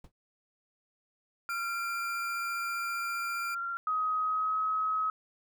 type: noise with exponential decay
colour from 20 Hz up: brown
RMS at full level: -44 dBFS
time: 0.04-0.12 s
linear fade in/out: 5 ms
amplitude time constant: 17 ms
type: tone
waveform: sawtooth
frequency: 2380 Hz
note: D7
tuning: 22 cents sharp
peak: -35 dBFS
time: 1.49-3.55 s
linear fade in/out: 10 ms
type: tone with vibrato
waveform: sine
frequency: 1379 Hz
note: F6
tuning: 22 cents flat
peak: -32 dBFS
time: 1.49-3.77 s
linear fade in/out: 0 ms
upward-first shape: sine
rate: 15 Hz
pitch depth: 10 cents each way
type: tone with pitch glide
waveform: sine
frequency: 1261 to 1276.4 Hz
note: D#6 to D#6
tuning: +23 to +44 cents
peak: -27 dBFS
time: 3.87-5.1 s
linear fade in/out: 2 ms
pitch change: +21 cents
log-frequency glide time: 4.21-4.58 s
effects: none